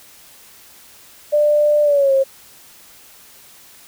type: tone with pitch glide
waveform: sine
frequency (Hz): 594 to 538.4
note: D5 to C5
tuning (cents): +20 to +49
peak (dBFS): -11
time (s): 1.32-2.24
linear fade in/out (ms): 20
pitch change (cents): -171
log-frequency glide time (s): 1.83-2.13
effects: white hiss -45 dBFS RMS until 3.87 s